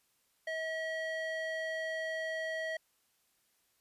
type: tone with band-pass filter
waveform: square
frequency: 641 Hz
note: E5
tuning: 49 cents flat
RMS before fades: -37 dBFS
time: 0.47-2.77 s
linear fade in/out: 5 ms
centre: 1500 Hz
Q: 1.9
effects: white hiss -74 dBFS RMS until 3.8 s + resampled to 32000 Hz